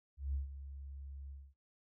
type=tone with ADSR envelope; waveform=sine; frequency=69 Hz; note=C#2; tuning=7 cents flat; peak=-32 dBFS; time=0.17-1.54 s; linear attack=170 ms; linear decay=130 ms; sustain=-13 dB; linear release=240 ms; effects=noise-tail reverb RT60 0.3 s tail -23 dB re dry + tanh soft clip ceiling -29 dBFS